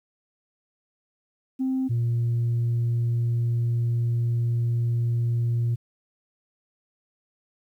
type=tone pair in turn; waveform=sine; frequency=261.9 / 117.98 Hz; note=C4 / A#2; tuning=+2 / +21 cents; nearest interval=octave + major second; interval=1381 cents; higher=first; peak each=-21 / -19 dBFS; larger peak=second; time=1.59-1.89 / 1.89-5.76 s; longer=second; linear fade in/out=20 ms; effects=tanh soft clip ceiling -19 dBFS + 10-bit